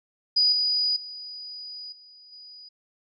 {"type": "tone with level steps", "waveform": "sine", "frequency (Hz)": 4928, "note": "D#8", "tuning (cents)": -17, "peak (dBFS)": [-17, -21, -36, -48, -43], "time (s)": [0.36, 2.69], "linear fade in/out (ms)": 10, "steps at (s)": [0.52, 0.96, 1.92, 2.32], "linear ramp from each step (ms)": 5, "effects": []}